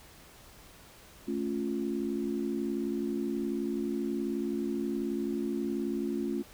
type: chord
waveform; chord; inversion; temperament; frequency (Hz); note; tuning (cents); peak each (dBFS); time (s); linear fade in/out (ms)
sine; A augmented; none; equal with one note detuned; 218.5 / 277.2 / 349.2; A3 / C#4 / E#4; -12 / 0 / 0; -34; 1.27-6.43; 20
effects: pink hiss -54 dBFS RMS until 6.53 s